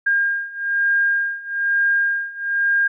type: beating tone pair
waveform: sine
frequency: 1611 / 1612.1 Hz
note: G6 / G6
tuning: +47 / +48 cents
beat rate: 1.1 Hz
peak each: -21 / -19 dBFS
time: 0.06-2.88 s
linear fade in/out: 10 ms
effects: none